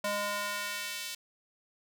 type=tone with high-pass filter sweep; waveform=square; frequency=204.9 Hz; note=G#3; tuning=23 cents flat; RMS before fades=-35 dBFS; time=0.04-1.15 s; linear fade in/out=5 ms; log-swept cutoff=550 to 3400 Hz; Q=0.96; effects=none